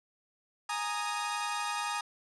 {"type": "chord", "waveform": "sawtooth", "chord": "Ab suspended second", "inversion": "none", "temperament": "equal with one note detuned", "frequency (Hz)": [830.6, 932.3, 1240.2], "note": ["Ab5", "Bb5", "Eb6"], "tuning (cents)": [0, 0, -6], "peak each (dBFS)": [-33, -33, -32], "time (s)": [0.69, 2.01], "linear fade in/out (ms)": 5, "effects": ["resampled to 24000 Hz"]}